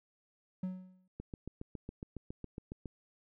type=tone with exponential decay; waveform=triangle; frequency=185 Hz; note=F#3; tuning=in tune; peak=-30 dBFS; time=0.63-1.08 s; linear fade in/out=5 ms; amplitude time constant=96 ms
type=click train; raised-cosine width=3 ms; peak=-29 dBFS; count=13; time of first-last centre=1.2-2.857 s; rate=7.24 Hz
effects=none